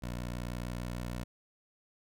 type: tone with vibrato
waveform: 15% pulse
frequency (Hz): 60.3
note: B1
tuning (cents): -41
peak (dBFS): -30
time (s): 0.02-1.24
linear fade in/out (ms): 10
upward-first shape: square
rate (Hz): 6.4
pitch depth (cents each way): 17
effects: none

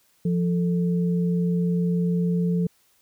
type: tone pair together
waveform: sine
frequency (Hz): 173.41 / 440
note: F3 / A4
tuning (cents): -12 / 0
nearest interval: octave + major third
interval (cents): 1612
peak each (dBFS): -20 / -30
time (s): 0.25-2.67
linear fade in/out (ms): 5
effects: white hiss -63 dBFS RMS until 3.01 s

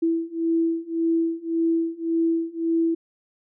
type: beating tone pair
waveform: sine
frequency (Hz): 329.4 / 331.2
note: E4 / E4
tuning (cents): -1 / +8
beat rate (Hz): 1.8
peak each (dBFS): -24 / -23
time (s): 0.02-2.95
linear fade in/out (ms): 10
effects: none

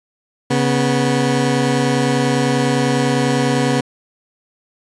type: tone pair together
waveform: 20% pulse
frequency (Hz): 137.6 / 245.2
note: C#3 / B3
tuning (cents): -12 / -12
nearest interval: minor seventh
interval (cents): 1000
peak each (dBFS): -12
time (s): 0.5-3.81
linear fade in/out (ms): 10
effects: resampled to 22050 Hz

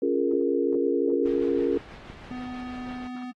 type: chord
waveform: sine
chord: Bb minor seventh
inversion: first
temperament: equal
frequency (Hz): 277.2 / 349.2 / 415.3 / 466.2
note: Db4 / F4 / Ab4 / Bb4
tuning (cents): 0 / 0 / 0 / 0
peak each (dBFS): -27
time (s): 0.02-1.78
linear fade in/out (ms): 5
type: noise with tremolo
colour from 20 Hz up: pink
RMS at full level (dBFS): -43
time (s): 1.25-3.08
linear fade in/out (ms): 10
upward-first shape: sine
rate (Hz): 6.2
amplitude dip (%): 30
type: clicks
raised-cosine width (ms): 3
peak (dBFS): -35 / -28 / -37 / -28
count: 4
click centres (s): 1.94 / 2.1 / 2.255 / 2.313
type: tone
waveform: square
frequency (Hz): 250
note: B3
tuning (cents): +21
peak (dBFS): -34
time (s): 2.3-3.32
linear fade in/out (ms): 20
effects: low-pass 3000 Hz 12 dB/octave + AAC 32 kbps

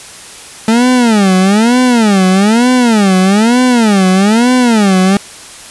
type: tone with vibrato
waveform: 40% pulse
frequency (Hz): 216.8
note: A3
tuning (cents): -25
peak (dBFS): -5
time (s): 0.68-5.17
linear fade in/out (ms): 2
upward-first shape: sine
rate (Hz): 1.1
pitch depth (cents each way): 270
effects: white hiss -31 dBFS RMS until 5.7 s + resampled to 24000 Hz

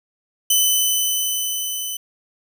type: tone with level ramp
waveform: 10% pulse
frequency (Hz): 3017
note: F#7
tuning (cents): +33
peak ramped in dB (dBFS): -5 to -17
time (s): 0.5-1.97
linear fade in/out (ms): 5
effects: none

